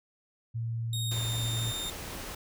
sine tone, 114.9 Hz, A#2, 25 cents flat, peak -30 dBFS, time 0.54-1.72 s, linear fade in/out 20 ms
sawtooth tone with pitch glide, 3729 to 3652 Hz, A#7 to A#7, 0 to -36 cents, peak -31 dBFS, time 0.93-1.9 s, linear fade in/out 2 ms, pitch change -36 cents, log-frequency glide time 1.06-1.19 s
pink noise, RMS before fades -40 dBFS, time 1.11-2.35 s, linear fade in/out 5 ms
effects none

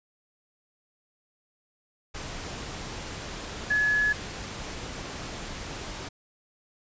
sine tone in noise, 1700 Hz, G#6, 40 cents sharp, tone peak -21 dBFS, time 3.7-4.13 s, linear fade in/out 10 ms, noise pink, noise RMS -37 dBFS, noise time 2.14-6.09 s, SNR +13 dB, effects resampled to 16000 Hz

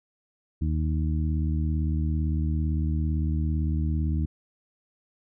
harmonic tone, 77.78 Hz, D#2, in tune, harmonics 1 / 2 / 3 / 4, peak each -24 / -30 / -34 / -36 dBFS, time 0.61-4.26 s, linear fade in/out 10 ms, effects none

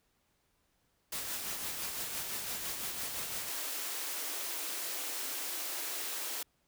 white noise with tremolo, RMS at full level -37 dBFS, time 1.12-3.49 s, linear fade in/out 5 ms, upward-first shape sine, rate 5.9 Hz, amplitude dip 35%
white high-pass noise, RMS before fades -38 dBFS, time 3.48-6.43 s, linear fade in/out 5 ms, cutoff 260 Hz, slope 96 dB/octave
effects pink hiss -75 dBFS RMS until 6.67 s

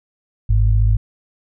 sine tone pair together, 50.15 / 104.9 Hz, G1 / G#2, +40 / +18 cents, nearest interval octave + minor second, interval 1278 cents, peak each -13 / -15 dBFS, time 0.49-0.97 s, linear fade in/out 10 ms, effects none

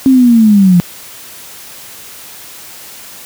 sine linear sweep, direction down, 270 to 171.2 Hz, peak -3 dBFS, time 0.06-0.8 s, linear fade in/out 0 ms, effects white hiss -32 dBFS RMS until 3.25 s + high-pass 60 Hz 12 dB/octave

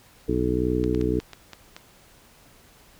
harmonic tone, 61.74 Hz, B1, in tune, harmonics 1 / 2 / 3 / 4 / 5 / 6 / 7, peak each -29 / -30 / -32 / -30 / -26 / -30 / -27 dBFS, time 0.28-1.2 s, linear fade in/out 10 ms
clicks, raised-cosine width 0.2 ms, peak -21 dBFS, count 7, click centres 0.84 / 0.948 / 1.013 / 1.201 / 1.333 / 1.533 / 1.765 s
effects pink hiss -54 dBFS RMS until 2.99 s

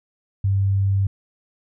sine tone, 98 Hz, G2, in tune, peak -16 dBFS, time 0.44-1.07 s, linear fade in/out 5 ms, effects none

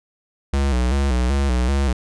square tone with vibrato, 65.41 Hz, C2, in tune, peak -17 dBFS, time 0.53-1.93 s, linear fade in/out 5 ms, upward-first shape square, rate 2.6 Hz, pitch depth 98 cents each way, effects resampled to 22050 Hz

